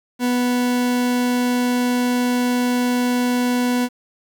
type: tone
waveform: 40% pulse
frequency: 246.5 Hz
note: B3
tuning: 3 cents flat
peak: -16 dBFS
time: 0.19-3.89 s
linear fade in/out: 50 ms
effects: 8-bit